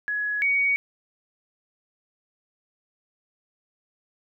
sine tone pair in turn, 1682 / 2245 Hz, G#6 / C#7, +22 / +21 cents, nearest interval perfect fourth, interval 499 cents, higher second, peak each -24 / -19 dBFS, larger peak second, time 0.08-0.42 / 0.42-0.76 s, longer neither, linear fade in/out 0 ms, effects none

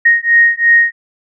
sine beating tone pair, 1864.7 / 1867.6 Hz, A#6 / A#6, 0 / +3 cents, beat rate 2.9 Hz, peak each -10 dBFS, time 0.05-0.92 s, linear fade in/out 10 ms, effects none

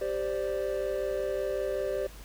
triangle chord, G suspended fourth, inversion none, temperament just, 392 / 522.7 / 588 Hz, G4 / C5 / D5, 0 / -2 / +2 cents, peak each -31 dBFS, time 0.01-2.07 s, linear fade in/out 5 ms, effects added 50 Hz sine -46 dBFS peak until 2.24 s + pink hiss -51 dBFS RMS until 2.24 s

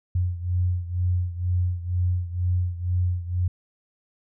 sine beating tone pair, 88.9 / 91 Hz, F2 / F#2, +31 / -28 cents, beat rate 2.1 Hz, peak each -23 / -27 dBFS, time 0.15-3.48 s, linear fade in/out 5 ms, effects none

